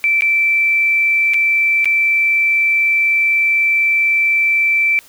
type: tone with dropouts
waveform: sine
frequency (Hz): 2332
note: D7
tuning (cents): -13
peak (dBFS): -11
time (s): 0.04-4.99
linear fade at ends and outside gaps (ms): 0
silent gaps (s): 0.208-0.221 / 1.336-1.342 / 1.845-1.856
effects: white hiss -45 dBFS RMS until 5.08 s

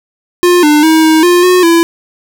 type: tone with pitch steps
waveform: square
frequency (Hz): 354.2 / 299.3 / 318.7 / 316.6 / 352.8 / 363.3 / 335.5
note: F4 / D4 / D#4 / D#4 / F4 / F#4 / E4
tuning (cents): +24 / +33 / +42 / +30 / +18 / -32 / +31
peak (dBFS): -5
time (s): 0.43-1.83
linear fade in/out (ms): 0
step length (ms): 200
effects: none

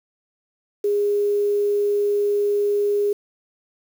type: tone with quantisation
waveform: sine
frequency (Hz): 410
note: G#4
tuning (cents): -22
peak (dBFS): -17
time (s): 0.84-3.13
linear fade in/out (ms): 5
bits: 7
effects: none

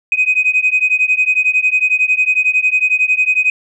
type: beating tone pair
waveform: sine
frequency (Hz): 2504 / 2515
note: D#7 / D#7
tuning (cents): +10 / +18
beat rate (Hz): 11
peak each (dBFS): -13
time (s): 0.12-3.5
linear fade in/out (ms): 2
effects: tanh soft clip ceiling -4 dBFS

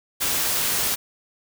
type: noise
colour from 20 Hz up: white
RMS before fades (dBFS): -23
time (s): 0.2-0.96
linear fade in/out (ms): 20
effects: none

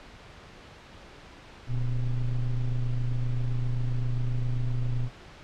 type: ring-modulated tone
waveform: triangle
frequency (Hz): 67.3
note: C2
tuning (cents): +49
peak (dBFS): -19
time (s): 1.67-5.1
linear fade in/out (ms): 50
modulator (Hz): 53.5
effects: pink hiss -48 dBFS RMS until 5.43 s + low-pass 4000 Hz 12 dB/octave

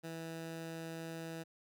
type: tone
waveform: 15% pulse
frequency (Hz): 163.8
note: E3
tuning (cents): -11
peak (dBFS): -36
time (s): 0.03-1.44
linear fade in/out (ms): 20
effects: none

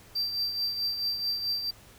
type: tone with tremolo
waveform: triangle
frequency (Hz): 4692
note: D8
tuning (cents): -2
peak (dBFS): -24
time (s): 0.15-1.71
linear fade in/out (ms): 10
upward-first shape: triangle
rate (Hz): 4.6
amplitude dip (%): 60
effects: added 104 Hz sine -59 dBFS peak until 1.98 s + pink hiss -54 dBFS RMS until 1.98 s

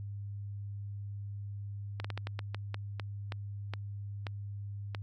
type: slowing click train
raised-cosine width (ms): 0.3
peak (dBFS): -22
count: 13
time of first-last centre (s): 2-4.948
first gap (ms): 45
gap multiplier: 1.28
effects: added 101 Hz sine -38 dBFS peak until 5.02 s

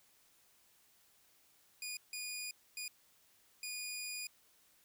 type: tone bursts at uneven times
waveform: 15% pulse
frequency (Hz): 2452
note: D#7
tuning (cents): -26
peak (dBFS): -34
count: 4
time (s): 1.82-1.97 / 2.13-2.51 / 2.77-2.88 / 3.63-4.27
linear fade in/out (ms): 2
effects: white hiss -69 dBFS RMS until 4.84 s

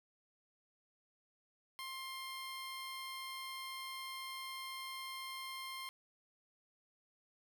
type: tone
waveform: 15% pulse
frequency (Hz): 1058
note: C6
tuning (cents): +19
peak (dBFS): -37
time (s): 1.79-5.89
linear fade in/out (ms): 0
effects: none

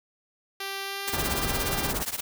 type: tone with pitch glide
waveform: 5% pulse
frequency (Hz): 392 to 396.1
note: G4 to G4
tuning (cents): 0 to +18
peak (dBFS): -20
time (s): 0.6-1.91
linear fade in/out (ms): 5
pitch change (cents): +18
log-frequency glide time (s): 0.83-1.02
type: noise with tremolo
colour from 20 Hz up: white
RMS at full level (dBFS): -28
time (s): 1.07-2.21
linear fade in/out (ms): 10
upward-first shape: triangle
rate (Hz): 17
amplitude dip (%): 95
type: low-pass noise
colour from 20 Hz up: pink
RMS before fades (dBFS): -31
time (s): 1.13-2.03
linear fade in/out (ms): 5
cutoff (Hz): 1600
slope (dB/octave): 24
effects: none

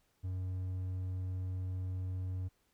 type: tone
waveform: triangle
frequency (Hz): 92.5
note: F#2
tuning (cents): 0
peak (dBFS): -33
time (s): 0.23-2.49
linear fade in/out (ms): 20
effects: pink hiss -75 dBFS RMS until 2.73 s

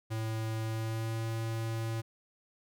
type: tone with pitch glide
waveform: square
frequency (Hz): 111.1 to 113.04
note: A2 to A2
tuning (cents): +17 to +47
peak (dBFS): -33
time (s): 0.1-2.02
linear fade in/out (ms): 20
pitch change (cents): +30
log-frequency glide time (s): 0.63-1.28
effects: none

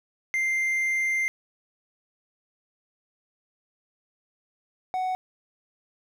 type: tone pair in turn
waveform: triangle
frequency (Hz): 2093 / 743.4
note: C7 / F#5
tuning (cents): 0 / +8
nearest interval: octave + tritone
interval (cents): 1792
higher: first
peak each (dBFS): -21 / -23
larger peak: first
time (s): 0.34-1.28 / 4.94-5.15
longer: first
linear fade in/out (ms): 0
effects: none

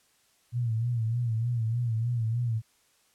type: tone with vibrato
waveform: sine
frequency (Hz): 116.4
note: A#2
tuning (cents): -2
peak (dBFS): -25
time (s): 0.52-2.62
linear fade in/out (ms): 50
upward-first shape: sine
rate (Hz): 3.3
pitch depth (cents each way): 85
effects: white hiss -66 dBFS RMS until 3.14 s + low-pass 11000 Hz 12 dB/octave

